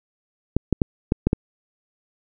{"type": "clicks", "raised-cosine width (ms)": 3, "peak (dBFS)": -4, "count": 6, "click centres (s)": [0.566, 0.727, 0.818, 1.121, 1.27, 1.331], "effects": []}